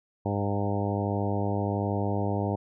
harmonic tone with a mistuned harmonic, 101.3 Hz, G#2, 43 cents flat, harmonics 1 / 2 / 3 / 4 / 5 / 6 / 7 / 8 / 9, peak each -29 / -32 / -34 / -35 / -36 / -37 / -37 / -38 / -39 dBFS, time 0.25-2.56 s, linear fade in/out 10 ms, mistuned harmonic 8, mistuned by -18 cents, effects none

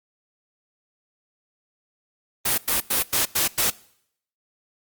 white noise bursts, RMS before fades -21 dBFS, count 6, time 2.45-3.705 s, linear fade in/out 10 ms, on 130 ms, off 95 ms, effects noise-tail reverb RT60 0.7 s tail -22 dB re dry + Opus 32 kbps

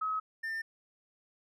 sine / triangle tone pair in turn, 1278 / 1798 Hz, D#6 / A6, +46 / +37 cents, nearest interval tritone, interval 591 cents, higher second, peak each -30 / -32 dBFS, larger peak first, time 0.01-0.2 / 0.43-0.62 s, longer neither, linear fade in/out 10 ms, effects none

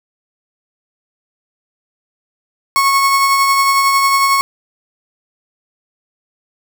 35% pulse tone with tremolo, 1100 Hz, C#6, 14 cents flat, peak -7 dBFS, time 2.76-4.41 s, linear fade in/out 0 ms, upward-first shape triangle, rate 11 Hz, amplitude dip 35%, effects none

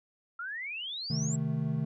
sine exponential sweep, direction up, 1350 to 7720 Hz, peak -35 dBFS, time 0.39-1.36 s, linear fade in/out 5 ms
triangle chord, A diminished, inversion first, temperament equal, 130.81 / 155.56 / 220 Hz, C3 / Eb3 / A3, 0 / 0 / 0 cents, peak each -32 / -29 / -33 dBFS, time 1.1-1.85 s, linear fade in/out 5 ms
effects none

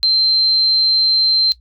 sine tone, 4126 Hz, C8, 25 cents flat, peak -11 dBFS, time 0.03-1.52 s, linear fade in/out 0 ms, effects noise-tail reverb RT60 0.1 s tail -18 dB re dry + added 60 Hz sine -46 dBFS peak until 1.6 s

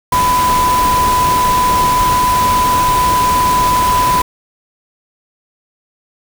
sine tone in noise, 998 Hz, B5, 18 cents sharp, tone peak -10 dBFS, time 0.12-4.22 s, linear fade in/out 5 ms, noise pink, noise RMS -19 dBFS, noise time 0.12-4.22 s, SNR +6 dB, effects none

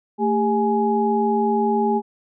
sine tone cluster, 223.1 / 402.1 / 837 Hz, A3 / G4 / G#5, +24 / +44 / +13 cents, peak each -21 dBFS, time 0.18-2.02 s, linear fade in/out 50 ms, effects none

